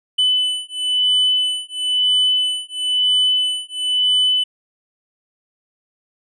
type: beating tone pair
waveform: triangle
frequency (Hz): 3000 / 3001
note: F#7 / F#7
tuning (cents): +23 / +24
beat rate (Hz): 1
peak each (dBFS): -17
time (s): 0.18-4.44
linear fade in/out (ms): 10
effects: resampled to 22050 Hz